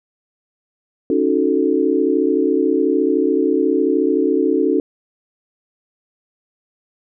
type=chord; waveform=sine; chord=D# half-diminished seventh; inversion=third; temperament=equal; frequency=277.2 / 311.1 / 370 / 440 Hz; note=C#4 / D#4 / F#4 / A4; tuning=0 / 0 / 0 / 0 cents; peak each=-19 dBFS; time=1.1-4.8 s; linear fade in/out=2 ms; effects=none